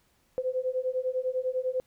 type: beating tone pair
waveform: sine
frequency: 507 / 517 Hz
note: B4 / C5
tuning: +45 / -21 cents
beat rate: 10 Hz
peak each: -30 dBFS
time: 0.38-1.8 s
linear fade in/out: 0 ms
effects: pink hiss -68 dBFS RMS until 1.86 s